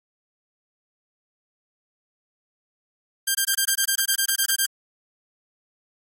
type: tone bursts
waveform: 5% pulse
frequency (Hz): 1589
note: G6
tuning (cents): +23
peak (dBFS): -8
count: 14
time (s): 3.27-4.663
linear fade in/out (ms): 10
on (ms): 80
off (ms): 21
effects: AAC 48 kbps